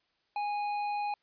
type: tone with tanh clipping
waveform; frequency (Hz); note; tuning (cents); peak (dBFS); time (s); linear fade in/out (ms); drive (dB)
triangle; 826; G#5; -10; -32; 0.36-1.14; 2; 14
effects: white hiss -74 dBFS RMS until 1.22 s + resampled to 11025 Hz